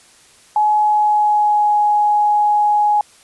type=tone with pitch glide; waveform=sine; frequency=846 to 835.3 Hz; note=G#5 to G#5; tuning=+32 to +10 cents; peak=-11 dBFS; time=0.56-3.01 s; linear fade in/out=2 ms; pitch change=-22 cents; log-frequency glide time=0.75-1.74 s; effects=white hiss -48 dBFS RMS until 3.23 s + resampled to 24000 Hz